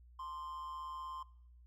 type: tone with amplitude modulation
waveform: triangle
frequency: 1046.5 Hz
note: C6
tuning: in tune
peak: -38 dBFS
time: 0.19-1.23 s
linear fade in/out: 5 ms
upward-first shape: sine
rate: 156 Hz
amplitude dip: 50%
effects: noise-tail reverb RT60 0.7 s tail -21 dB re dry + added 60 Hz sine -57 dBFS peak until 1.66 s